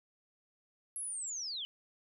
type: linear sweep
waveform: sine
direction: down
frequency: 11175 to 2930 Hz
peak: -37 dBFS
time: 0.96-1.65 s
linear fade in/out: 0 ms
effects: none